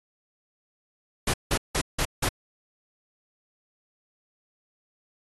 pink noise bursts, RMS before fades -25 dBFS, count 5, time 1.27-2.29 s, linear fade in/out 5 ms, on 68 ms, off 170 ms, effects AAC 32 kbps

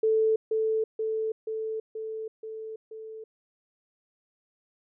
sine tone with echo, 440 Hz, A4, in tune, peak -20 dBFS, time 0.03-0.36 s, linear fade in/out 5 ms, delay 480 ms, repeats 6, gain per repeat -3 dB, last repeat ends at 3.24 s, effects none

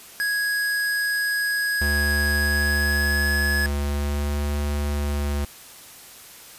square tone with pitch glide, 1661.2 to 1693.2 Hz, G#6 to G#6, 0 to +33 cents, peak -22 dBFS, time 0.2-3.66 s, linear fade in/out 0 ms, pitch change +33 cents, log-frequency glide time 2.34-3.31 s
square tone with vibrato, 72.2 Hz, D2, 29 cents flat, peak -23 dBFS, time 1.81-5.45 s, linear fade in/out 5 ms, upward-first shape sine, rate 0.44 Hz, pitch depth 15 cents each way
effects white hiss -44 dBFS RMS until 6.58 s + resampled to 32000 Hz

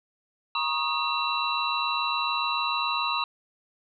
sine tone cluster, 951 / 1098 / 1238 / 2715 / 3945 Hz, A#5 / C#6 / D#6 / F7 / B7, +34 / -17 / -9 / -50 / -3 cents, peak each -31 dBFS, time 0.55-3.24 s, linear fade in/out 2 ms, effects none

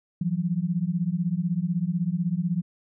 sine beating tone pair, 166.3 / 182.3 Hz, E3 / F#3, +16 / -25 cents, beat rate 16 Hz, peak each -26 / -26 dBFS, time 0.21-2.62 s, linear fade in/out 5 ms, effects none

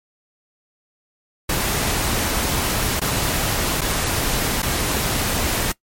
pink noise with dropouts, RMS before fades -21 dBFS, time 1.49-5.72 s, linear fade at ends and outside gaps 5 ms, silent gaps 2.997-3.015 / 3.81-3.815 / 4.621-4.628 s, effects noise-tail reverb RT60 0.1 s tail -20 dB re dry + MP3 64 kbps

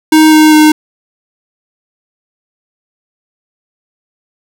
square tone with pitch steps, 312.7 / 309.8 / 307 Hz, D#4 / D#4 / D#4, +9 / -7 / -23 cents, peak -3 dBFS, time 0.12-0.72 s, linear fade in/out 5 ms, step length 200 ms, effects none

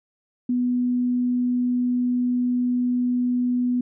sine tone, 246.9 Hz, B3, in tune, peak -19 dBFS, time 0.49-3.81 s, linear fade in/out 5 ms, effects none

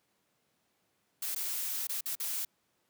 blue noise with dropouts, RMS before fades -35 dBFS, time 1.22-2.45 s, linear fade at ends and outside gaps 5 ms, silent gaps 1.349-1.36 / 1.871-1.892 / 2.009-2.057 / 2.154-2.199 s, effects pink hiss -75 dBFS RMS until 2.89 s + high-pass 150 Hz 12 dB/octave

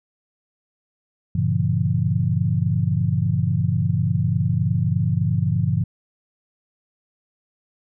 sine chord, G diminished seventh, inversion none, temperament just, 98 / 117.6 / 141.12 / 169.34 Hz, G2 / Bb2 / Db3 / Fb3, 0 / +16 / +31 / +47 cents, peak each -23 dBFS, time 1.35-5.84 s, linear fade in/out 5 ms, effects none

